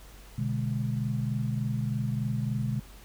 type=chord; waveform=sine; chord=G# diminished; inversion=first; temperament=equal; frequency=123.47 / 146.83 / 207.7 Hz; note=B2 / D3 / G#3; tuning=0 / 0 / 0 cents; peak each=-29 / -33 / -33 dBFS; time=0.38-2.8 s; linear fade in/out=5 ms; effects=added 48 Hz sine -48 dBFS peak until 3.04 s + pink hiss -53 dBFS RMS until 3.04 s